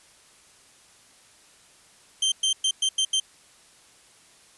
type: tone bursts at uneven times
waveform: sawtooth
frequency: 3136 Hz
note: G7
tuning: in tune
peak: -17 dBFS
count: 6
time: 2.22-2.32 / 2.43-2.53 / 2.64-2.71 / 2.82-2.89 / 2.98-3.05 / 3.13-3.2 s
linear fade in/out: 5 ms
effects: white hiss -55 dBFS RMS until 4.57 s + resampled to 24000 Hz